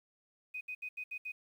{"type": "tone bursts at uneven times", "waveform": "sine", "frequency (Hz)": 2500, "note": "D#7", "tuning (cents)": 8, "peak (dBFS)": -38, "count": 6, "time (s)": [[0.54, 0.61], [0.68, 0.75], [0.82, 0.89], [0.97, 1.04], [1.11, 1.18], [1.25, 1.32]], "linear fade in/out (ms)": 10, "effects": ["11-bit"]}